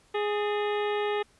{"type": "harmonic tone with a mistuned harmonic", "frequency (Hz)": 415.3, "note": "G#4", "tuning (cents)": 0, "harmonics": [1, 2, 3, 4, 5, 6, 7, 8, 9], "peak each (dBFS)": [-27, -33, -37, -39, -41, -43, -44, -45, -46], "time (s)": [0.14, 1.23], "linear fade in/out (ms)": 10, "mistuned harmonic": 4, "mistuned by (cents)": 130, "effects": ["pink hiss -62 dBFS RMS until 1.39 s", "resampled to 24000 Hz"]}